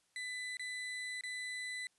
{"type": "tone with dropouts", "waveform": "35% pulse", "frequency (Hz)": 2000, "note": "B6", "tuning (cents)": 21, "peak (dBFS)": -38, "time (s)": [0.16, 1.87], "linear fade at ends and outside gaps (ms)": 1, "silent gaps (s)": [[0.57, 0.595], [1.21, 1.236]], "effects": ["white hiss -75 dBFS RMS until 1.98 s", "resampled to 24000 Hz"]}